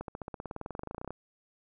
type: accelerating click train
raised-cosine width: 1 ms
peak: -24 dBFS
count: 24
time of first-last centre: 0.01-1.106 s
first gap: 72 ms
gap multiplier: 0.96
effects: none